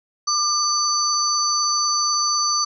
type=tone cluster; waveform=sine; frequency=1196 / 4569 / 5990 Hz; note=D6 / D8 / F#8; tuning=+31 / -48 / +20 cents; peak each=-22 dBFS; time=0.27-2.65 s; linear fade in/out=10 ms; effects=none